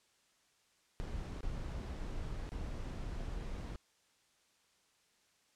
brown noise with dropouts, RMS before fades -41 dBFS, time 1-3.76 s, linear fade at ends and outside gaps 0 ms, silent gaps 1.407-1.43 / 2.491-2.519 s, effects white hiss -72 dBFS RMS until 5.55 s + low-pass 8000 Hz 12 dB/octave

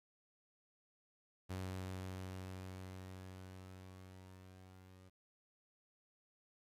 sawtooth tone with level ramp, 93.3 Hz, F#2, 15 cents sharp, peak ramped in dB -37 to -55 dBFS, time 1.49-5.1 s, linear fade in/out 20 ms, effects resampled to 32000 Hz + 12-bit

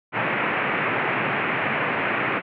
white band-pass noise, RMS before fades -24 dBFS, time 0.12-2.42 s, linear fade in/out 50 ms, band 110 to 2500 Hz, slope 48 dB/octave, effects none

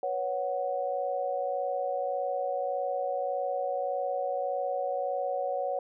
sine chord, B suspended second, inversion none, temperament just, 493.9 / 555.6 / 740.8 Hz, B4 / C#5 / F#5, 0 / +4 / +2 cents, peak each -36 / -31 / -32 dBFS, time 0.03-5.79 s, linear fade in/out 2 ms, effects none

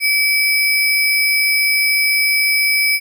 sine tone with sample-and-hold, 2297 Hz, D7, 39 cents flat, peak -12 dBFS, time 0-3 s, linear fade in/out 50 ms, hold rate 7350 Hz, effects none

